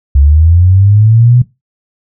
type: linear sweep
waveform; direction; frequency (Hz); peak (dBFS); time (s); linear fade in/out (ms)
sine; up; 67.3 to 125.6; -3; 0.15-1.42; 5
effects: noise-tail reverb RT60 0.2 s tail -17 dB re dry